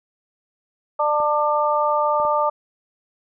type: harmonic tone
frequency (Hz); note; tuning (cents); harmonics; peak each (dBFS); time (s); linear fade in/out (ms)
298; D4; +25; 2 / 3 / 4; -21 / -21 / -21; 0.99-2.5; 10
type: clicks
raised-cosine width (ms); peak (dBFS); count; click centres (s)
1; -22; 3; 1.202 / 2.2 / 2.251
effects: none